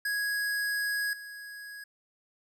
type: tone with level steps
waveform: square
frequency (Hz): 1661.2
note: G#6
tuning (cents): 0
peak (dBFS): -29 / -42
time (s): 0.05-1.84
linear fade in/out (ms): 5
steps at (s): 1.13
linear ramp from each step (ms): 2
effects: none